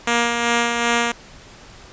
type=tone with tremolo; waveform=5% pulse; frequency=235.9 Hz; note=A#3; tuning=21 cents sharp; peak=-4 dBFS; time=0.07-1.12 s; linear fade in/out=5 ms; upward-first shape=sine; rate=2.6 Hz; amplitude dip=40%; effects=pink hiss -43 dBFS RMS until 1.92 s + resampled to 16000 Hz